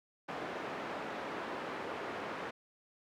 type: band-pass noise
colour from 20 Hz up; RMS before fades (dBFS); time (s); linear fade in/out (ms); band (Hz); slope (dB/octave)
pink; -41; 0.28-2.51; 10; 320 to 1800; 12
effects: none